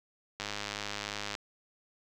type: click train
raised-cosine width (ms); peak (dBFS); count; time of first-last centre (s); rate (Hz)
0.2; -18; 99; 0.4-1.351; 103
effects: none